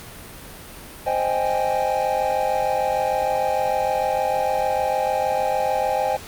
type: chord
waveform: triangle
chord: Ab major seventh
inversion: first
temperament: equal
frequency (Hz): 523.3 / 622.3 / 784 / 830.6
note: C5 / Eb5 / G5 / Ab5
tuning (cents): 0 / 0 / 0 / 0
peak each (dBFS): -23 / -24 / -22 / -23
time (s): 1.06-6.17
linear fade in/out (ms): 10
effects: pink hiss -39 dBFS RMS until 6.27 s + Opus 48 kbps